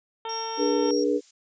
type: harmonic tone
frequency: 450 Hz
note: A4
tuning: 39 cents sharp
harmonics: 1 / 2 / 3 / 4 / 5 / 6 / 7 / 8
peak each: -36 / -32 / -41 / -49 / -49 / -50 / -43 / -47 dBFS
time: 0.25-0.91 s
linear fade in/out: 2 ms
type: tone with tremolo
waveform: sine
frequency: 5588 Hz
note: F8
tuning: in tune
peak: -31 dBFS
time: 0.29-1.04 s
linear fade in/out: 5 ms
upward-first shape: sine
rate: 3.5 Hz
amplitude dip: 45%
type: chord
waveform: sine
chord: G# diminished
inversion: second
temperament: equal with one note detuned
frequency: 293.7 / 415.3 / 481.2 Hz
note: D4 / G#4 / B4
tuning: 0 / 0 / -45 cents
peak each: -25 dBFS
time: 0.57-1.21 s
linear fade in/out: 50 ms
type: noise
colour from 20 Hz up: violet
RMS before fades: -44 dBFS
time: 0.96-1.31 s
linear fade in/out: 5 ms
effects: resampled to 16000 Hz